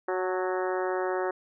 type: harmonic tone with a mistuned harmonic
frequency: 185 Hz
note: F#3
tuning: in tune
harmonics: 2 / 3 / 4 / 5 / 6 / 7 / 8 / 9 / 10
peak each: -29 / -33 / -35 / -37 / -39 / -40 / -41 / -42 / -43 dBFS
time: 0.08-1.31 s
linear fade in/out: 5 ms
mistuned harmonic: 5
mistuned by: -39 cents
effects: none